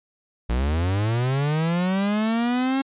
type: linear sweep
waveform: 45% pulse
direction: up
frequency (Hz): 55.6 to 272.9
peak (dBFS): -20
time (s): 0.49-2.82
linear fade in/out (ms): 10
effects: resampled to 8000 Hz